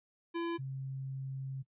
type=tone pair in turn; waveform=square / sine; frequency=337.6 / 133.98 Hz; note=E4 / C3; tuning=+41 / +41 cents; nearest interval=octave + major third; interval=1600 cents; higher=first; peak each=-34 / -37 dBFS; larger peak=first; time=0.34-0.58 / 0.58-1.63 s; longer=second; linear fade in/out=20 ms; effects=noise-tail reverb RT60 0.1 s tail -18 dB re dry + resampled to 8000 Hz